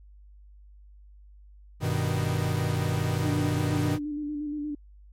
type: chord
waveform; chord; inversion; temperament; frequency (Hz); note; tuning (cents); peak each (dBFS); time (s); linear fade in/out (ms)
45% pulse; G augmented; none; equal; 98 / 123.47 / 155.56; G2 / B2 / D#3; 0 / 0 / 0; -29; 1.8-3.99; 50
type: tone with vibrato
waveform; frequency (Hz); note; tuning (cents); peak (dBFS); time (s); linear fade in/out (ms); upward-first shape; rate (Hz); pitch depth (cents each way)
sine; 296.2; D4; +15; -29; 3.23-4.75; 5; square; 8.5; 28
effects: added 50 Hz sine -48 dBFS peak until 5.12 s + MP3 64 kbps